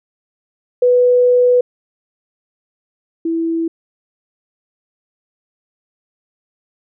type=tone pair in turn; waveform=sine; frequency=493.9 / 329.6 Hz; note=B4 / E4; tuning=0 / 0 cents; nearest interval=perfect fifth; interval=700 cents; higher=first; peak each=-8 / -15 dBFS; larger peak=first; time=0.82-1.61 / 3.25-3.68 s; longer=first; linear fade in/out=5 ms; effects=none